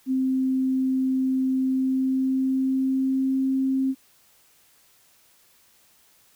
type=tone with pitch glide; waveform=sine; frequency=261.6 to 265.6 Hz; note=C4 to C4; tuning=0 to +26 cents; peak=-20 dBFS; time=0.06-3.95 s; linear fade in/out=50 ms; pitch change=+26 cents; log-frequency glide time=1.61-3.43 s; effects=white hiss -59 dBFS RMS until 6.35 s